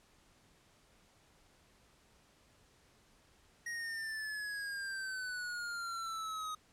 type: exponential sweep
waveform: square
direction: down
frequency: 1887 to 1250 Hz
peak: -39 dBFS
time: 3.66-6.55 s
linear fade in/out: 5 ms
effects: pink hiss -67 dBFS RMS until 6.72 s + low-pass 10000 Hz 12 dB/octave